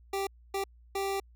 25% pulse tone bursts at uneven times, 392 Hz, G4, in tune, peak -26 dBFS, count 3, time 0.13-0.27 / 0.54-0.64 / 0.95-1.2 s, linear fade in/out 5 ms, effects added 59 Hz sine -54 dBFS peak until 1.35 s

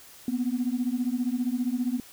sine beating tone pair, 240 / 255 Hz, B3 / C4, -49 / -44 cents, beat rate 15 Hz, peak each -27 / -27 dBFS, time 0.28-2 s, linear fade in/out 2 ms, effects tanh soft clip ceiling -18 dBFS + white hiss -50 dBFS RMS until 2.12 s

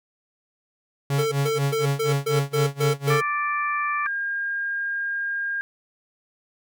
45% pulse tone with tremolo, 140 Hz, C#3, 18 cents sharp, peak -19 dBFS, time 1.1-3.22 s, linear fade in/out 2 ms, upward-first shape sine, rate 4.1 Hz, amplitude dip 95%
square tone bursts, 447.8 Hz, A4, 30 cents sharp, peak -22 dBFS, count 8, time 1.18-3.21 s, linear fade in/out 10 ms, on 140 ms, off 130 ms
harmonic tone, 587 Hz, D5, 1 cent flat, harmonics 2 / 3 / 4, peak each -24 / -28 / -30 dBFS, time 3.1-4.07 s, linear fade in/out 5 ms
sine tone, 1613 Hz, G6, 49 cents sharp, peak -24 dBFS, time 4.06-5.61 s, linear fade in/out 0 ms
effects none

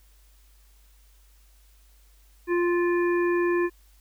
harmonic tone with a mistuned harmonic, 349.2 Hz, F4, in tune, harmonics 1 / 3 / 5 / 7, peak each -21 / -32 / -32 / -39 dBFS, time 2.47-3.7 s, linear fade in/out 50 ms, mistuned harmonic 7, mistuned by -15 cents, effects added 50 Hz sine -54 dBFS peak until 4 s + white hiss -63 dBFS RMS until 4 s

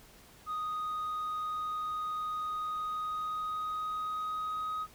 sine tone with pitch glide, 1244.5 to 1258.2 Hz, D#6 to D#6, 0 to +19 cents, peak -30 dBFS, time 0.46-4.87 s, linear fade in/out 50 ms, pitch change +19 cents, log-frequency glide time 2.49-4.76 s, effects tanh soft clip ceiling -32 dBFS + pink hiss -57 dBFS RMS until 4.94 s

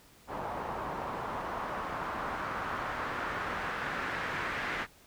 white noise with low-pass filter sweep, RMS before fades -36 dBFS, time 0.27-4.87 s, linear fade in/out 50 ms, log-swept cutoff 880 to 1800 Hz, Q 1.9, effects pink hiss -59 dBFS RMS until 5.06 s

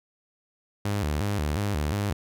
sawtooth tone with vibrato, 87.2 Hz, F2, 2 cents flat, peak -21 dBFS, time 0.85-2.13 s, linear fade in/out 5 ms, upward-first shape square, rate 2.8 Hz, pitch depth 270 cents each way, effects none

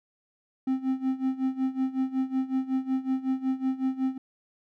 triangle tone with tremolo, 262.6 Hz, C4, 6 cents sharp, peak -20 dBFS, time 0.67-4.18 s, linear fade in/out 5 ms, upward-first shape sine, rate 5.4 Hz, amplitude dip 85%, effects none

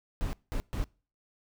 brown noise bursts at uneven times, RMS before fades -31 dBFS, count 3, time 0.21-0.33 / 0.52-0.6 / 0.73-0.84 s, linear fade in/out 0 ms, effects noise-tail reverb RT60 0.4 s tail -25 dB re dry

